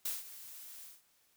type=noise with ADSR envelope; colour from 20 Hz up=blue; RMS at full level=-35 dBFS; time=0.05-1.02 s; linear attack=7 ms; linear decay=170 ms; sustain=-15 dB; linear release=180 ms; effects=white hiss -71 dBFS RMS until 1.36 s